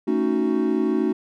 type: chord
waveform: triangle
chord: D# half-diminished seventh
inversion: second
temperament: equal with one note detuned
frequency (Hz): 222.6 / 277.2 / 311.1 / 370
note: A3 / C#4 / D#4 / F#4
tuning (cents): +20 / 0 / 0 / 0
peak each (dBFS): -23 / -23 / -22 / -22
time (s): 0.07-1.13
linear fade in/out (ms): 10
effects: none